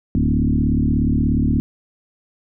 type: tone with frequency modulation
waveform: sine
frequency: 157.8 Hz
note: D#3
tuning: 25 cents sharp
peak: -14 dBFS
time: 0.15-1.6 s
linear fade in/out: 0 ms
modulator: 36.8 Hz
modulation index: 3.4
effects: none